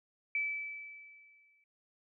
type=tone with exponential decay; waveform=sine; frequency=2309 Hz; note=D7; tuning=30 cents flat; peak=-29 dBFS; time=0.35-1.64 s; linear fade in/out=2 ms; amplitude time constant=280 ms; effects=none